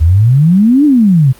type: exponential two-way sweep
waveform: sine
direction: up then down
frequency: 75.1 to 305.6 to 123.4 Hz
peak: -4 dBFS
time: 0-1.33 s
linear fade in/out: 20 ms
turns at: 0.85 s
effects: pink hiss -40 dBFS RMS until 1.39 s + Opus 48 kbps